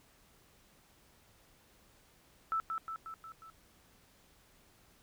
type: tone with echo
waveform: sine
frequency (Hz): 1318.5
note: E6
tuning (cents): 0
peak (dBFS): -30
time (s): 2.52-2.6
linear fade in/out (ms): 0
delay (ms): 180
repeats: 5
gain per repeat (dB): -4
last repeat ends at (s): 3.5
effects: pink hiss -65 dBFS RMS until 5.02 s